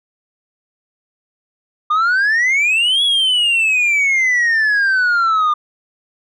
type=exponential two-way sweep; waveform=sine; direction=up then down; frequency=1200 to 3391 to 1200 Hz; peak=-9 dBFS; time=1.9-5.54 s; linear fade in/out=10 ms; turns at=3.03 s; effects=tanh soft clip ceiling -11 dBFS